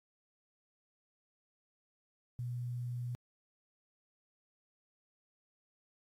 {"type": "tone with quantisation", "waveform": "sine", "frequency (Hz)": 122.1, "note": "B2", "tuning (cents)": -19, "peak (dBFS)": -36, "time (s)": [2.39, 3.15], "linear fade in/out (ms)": 0, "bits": 11, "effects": ["AAC 48 kbps"]}